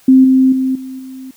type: tone with level steps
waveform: sine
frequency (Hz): 261.6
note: C4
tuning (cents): 0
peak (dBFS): -3 / -6 / -12 / -24 / -27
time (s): 0.08-1.31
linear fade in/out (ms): 5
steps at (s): 0.24 / 0.52 / 0.75 / 0.99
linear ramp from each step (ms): 5
effects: white hiss -48 dBFS RMS until 1.36 s